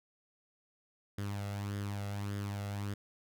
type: tone with flanger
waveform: sawtooth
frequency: 101.1 Hz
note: G#2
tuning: 46 cents flat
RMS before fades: -38 dBFS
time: 1.18-2.94 s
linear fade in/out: 5 ms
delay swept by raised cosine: 0.59 to 1.51 ms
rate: 1.7 Hz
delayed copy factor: +0.55
effects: none